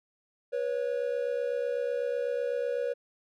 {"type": "tone pair together", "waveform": "triangle", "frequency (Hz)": [486.4, 554.4], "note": ["B4", "C#5"], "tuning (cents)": [-26, 0], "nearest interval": "major second", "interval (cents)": 226, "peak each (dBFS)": [-28, -30], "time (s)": [0.52, 2.94], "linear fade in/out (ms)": 20, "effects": []}